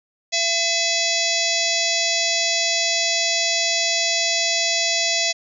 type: harmonic tone with a mistuned harmonic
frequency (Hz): 675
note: E5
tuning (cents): +41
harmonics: 1 / 3 / 4 / 5 / 6 / 7 / 8 / 9 / 10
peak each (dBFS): -27 / -27 / -27 / -27 / -27 / -27 / -27 / -27 / -27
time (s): 0.32-5.33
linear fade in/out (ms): 20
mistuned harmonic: 4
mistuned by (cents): -89
effects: none